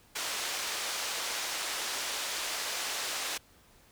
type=band-pass noise; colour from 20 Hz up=white; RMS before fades=-35 dBFS; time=0.15-3.38 s; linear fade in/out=10 ms; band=460 to 6400 Hz; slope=12 dB/octave; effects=pink hiss -61 dBFS RMS until 3.91 s